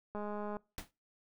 click train, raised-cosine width 1 ms, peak -28 dBFS, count 88, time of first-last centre 0.15-0.568 s, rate 208 Hz
pink noise with exponential decay, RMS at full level -39 dBFS, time 0.78-0.91 s, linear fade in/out 1 ms, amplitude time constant 27 ms
effects noise-tail reverb RT60 0.3 s tail -24 dB re dry

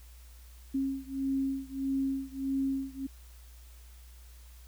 sine beating tone pair, 269.5 / 271.1 Hz, C#4 / C#4, -49 / -38 cents, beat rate 1.6 Hz, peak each -32 / -33 dBFS, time 0.74-3.07 s, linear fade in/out 10 ms, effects added 60 Hz sine -49 dBFS peak until 4.67 s + white hiss -60 dBFS RMS until 4.67 s

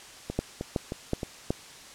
two click trains, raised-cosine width 2 ms, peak -12 / -18 dBFS, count 4 / 4, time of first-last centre 0.39-1.505 / 0.3-1.232 s, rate 2.69 / 3.22 Hz, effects white hiss -47 dBFS RMS until 1.94 s + low-pass 8000 Hz 12 dB/octave

